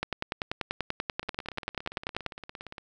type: two click trains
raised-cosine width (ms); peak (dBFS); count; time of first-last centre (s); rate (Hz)
0.3; -13 / -24; 24 / 28; 0.03-2.263 / 1.23-2.782; 10.3 / 17.4
effects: none